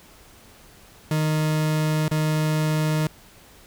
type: tone with dropouts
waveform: 40% pulse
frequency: 154.8 Hz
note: D#3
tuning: 9 cents flat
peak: -19 dBFS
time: 1.11-3.07 s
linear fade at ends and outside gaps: 2 ms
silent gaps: 2.081-2.113 s
effects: pink hiss -50 dBFS RMS until 3.66 s